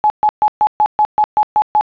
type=tone bursts; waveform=sine; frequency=848 Hz; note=G#5; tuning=36 cents sharp; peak=-8 dBFS; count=10; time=0.04-1.81 s; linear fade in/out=0 ms; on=60 ms; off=130 ms; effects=resampled to 11025 Hz + 8-bit